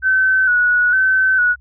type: tone with vibrato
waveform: sine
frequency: 1497 Hz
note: F#6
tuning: 20 cents sharp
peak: -11 dBFS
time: 0.02-1.56 s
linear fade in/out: 50 ms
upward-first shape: square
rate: 1.1 Hz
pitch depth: 39 cents each way
effects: added 66 Hz sine -44 dBFS peak until 1.6 s